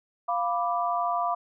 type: chord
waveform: sine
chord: B diminished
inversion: second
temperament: equal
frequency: 698.5 / 987.8 / 1174.7 Hz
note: F5 / B5 / D6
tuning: 0 / 0 / 0 cents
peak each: -27 / -30 / -29 dBFS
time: 0.28-1.35 s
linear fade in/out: 10 ms
effects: none